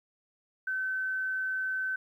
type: tone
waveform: sine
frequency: 1529 Hz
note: G6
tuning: 44 cents flat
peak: -29 dBFS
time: 0.67-1.96 s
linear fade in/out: 5 ms
effects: 11-bit